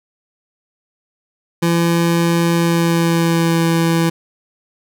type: tone with pitch glide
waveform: 25% pulse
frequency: 169.1 to 166 Hz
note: E3 to E3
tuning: +44 to +12 cents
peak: -9 dBFS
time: 1.62-4.1 s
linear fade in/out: 10 ms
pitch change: -32 cents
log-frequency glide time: 2.53-3.64 s
effects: none